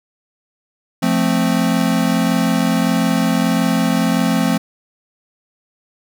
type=chord; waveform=square; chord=F major; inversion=none; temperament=equal; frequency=174.61 / 220 / 261.6 Hz; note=F3 / A3 / C4; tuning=0 / 0 / 0 cents; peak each=-19 dBFS; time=1.02-4.58 s; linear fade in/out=10 ms; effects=none